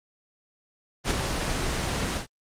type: noise with ADSR envelope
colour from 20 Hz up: pink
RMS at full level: -21 dBFS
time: 1.04-2.27 s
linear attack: 66 ms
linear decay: 11 ms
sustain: -6 dB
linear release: 110 ms
effects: low-pass 8000 Hz 12 dB/octave + Opus 24 kbps